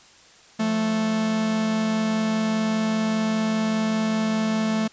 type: tone pair together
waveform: 45% pulse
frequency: 174.61 / 219.6 Hz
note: F3 / A3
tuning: 0 / -3 cents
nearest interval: major third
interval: 397 cents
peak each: -32 / -21 dBFS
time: 0.59-4.88 s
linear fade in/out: 10 ms
effects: white hiss -51 dBFS RMS until 4.92 s + resampled to 16000 Hz